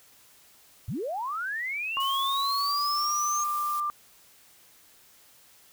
sine linear sweep, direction up, 79.4 to 6490 Hz, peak -29 dBFS, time 0.88-3.44 s, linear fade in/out 5 ms
sine tone with pitch glide, 1090 to 1188.7 Hz, C#6 to D6, -29 to +21 cents, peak -26 dBFS, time 1.97-3.9 s, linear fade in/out 0 ms, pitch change +150 cents, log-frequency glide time 2.27-3.07 s
blue noise, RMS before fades -41 dBFS, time 2-3.8 s, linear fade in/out 2 ms
effects white hiss -57 dBFS RMS until 5.72 s

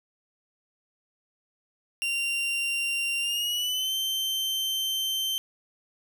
40% pulse tone with pitch glide, 2771 to 3110 Hz, F7 to G7, -14 to -14 cents, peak -25 dBFS, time 2.02-5.38 s, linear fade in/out 0 ms, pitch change +200 cents, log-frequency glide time 3.2-3.95 s, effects none

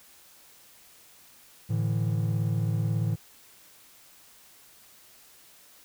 triangle chord, A suspended fourth, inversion none, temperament equal, 110 / 146.83 / 164.81 Hz, A2 / D3 / E3, 0 / 0 / 0 cents, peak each -24 / -30 / -29 dBFS, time 1.69-3.16 s, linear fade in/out 20 ms, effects white hiss -55 dBFS RMS until 5.84 s

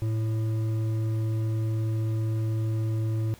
triangle tone with hard clipping, 110.5 Hz, A2, 8 cents sharp, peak -26 dBFS, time 0.02-3.34 s, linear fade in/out 0 ms, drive 11 dB, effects pink hiss -53 dBFS RMS until 3.39 s

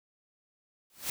white noise with exponential growth, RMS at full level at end -30 dBFS, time 0.9-1.1 s, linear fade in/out 1 ms, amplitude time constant 43 ms, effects none

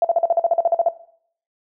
sine tone bursts, 675 Hz, E5, 41 cents sharp, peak -12 dBFS, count 13, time 0.02-0.886 s, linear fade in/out 2 ms, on 26 ms, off 44 ms, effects noise-tail reverb RT60 0.6 s tail -17 dB re dry

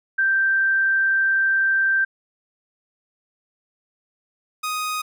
sine / sawtooth tone pair in turn, 1568 / 1247.5 Hz, G6 / D#6, 0 / +4 cents, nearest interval major third, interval 396 cents, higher first, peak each -16 / -20 dBFS, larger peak first, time 0.18-2.05 / 4.63-5.02 s, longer first, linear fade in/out 10 ms, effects none

